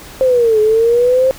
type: linear two-way sweep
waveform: sine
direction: down then up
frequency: 530 to 423.8 to 530 Hz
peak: -8 dBFS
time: 0.21-1.31 s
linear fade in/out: 0 ms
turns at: 0.6 s
effects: pink hiss -35 dBFS RMS until 1.38 s